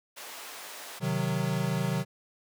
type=high-pass noise; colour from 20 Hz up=pink; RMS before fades=-43 dBFS; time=0.16-1 s; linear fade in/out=20 ms; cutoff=660 Hz; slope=12 dB/octave
type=chord; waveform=square; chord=C diminished; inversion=none; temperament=equal; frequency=130.81 / 155.56 / 185 Hz; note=C3 / Eb3 / Gb3; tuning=0 / 0 / 0 cents; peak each=-32 dBFS; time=1-2.05 s; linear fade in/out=50 ms
effects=none